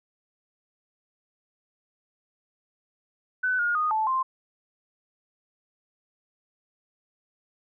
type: tone with pitch steps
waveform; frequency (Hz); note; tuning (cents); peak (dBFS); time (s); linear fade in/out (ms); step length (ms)
sine; 1505 / 1427 / 1236 / 873 / 1047; F#6 / F6 / D#6 / A5 / C6; +29 / +37 / -12 / -14 / +1; -22; 3.43-4.23; 10; 160
effects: none